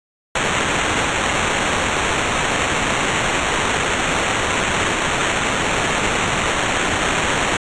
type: noise with sample-and-hold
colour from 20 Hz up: violet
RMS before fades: -19 dBFS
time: 0.35-7.57 s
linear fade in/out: 5 ms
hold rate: 4900 Hz
effects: resampled to 22050 Hz